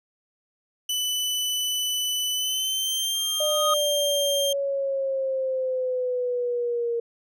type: tone with pitch glide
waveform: sawtooth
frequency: 2991 to 3187 Hz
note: F#7 to G7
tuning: +18 to +28 cents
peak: -21 dBFS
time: 0.89-4.53 s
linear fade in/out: 5 ms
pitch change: +110 cents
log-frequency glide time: 2.32-3.17 s
type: tone with exponential growth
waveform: triangle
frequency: 1244.5 Hz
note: D#6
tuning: in tune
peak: -17 dBFS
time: 3.14-3.74 s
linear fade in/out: 5 ms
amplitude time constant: 130 ms
type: linear sweep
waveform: sine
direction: down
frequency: 603 to 466.2 Hz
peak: -23 dBFS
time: 3.4-7 s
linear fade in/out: 5 ms
effects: none